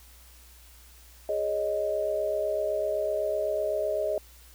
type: chord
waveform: sine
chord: Ab suspended fourth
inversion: none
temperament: equal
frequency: 415.3 / 554.4 / 622.3 Hz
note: Ab4 / Db5 / Eb5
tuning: 0 / 0 / 0 cents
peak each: -32 / -33 / -27 dBFS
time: 1.29-4.18 s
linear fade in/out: 2 ms
effects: added 60 Hz sine -52 dBFS peak until 4.54 s + white hiss -55 dBFS RMS until 4.54 s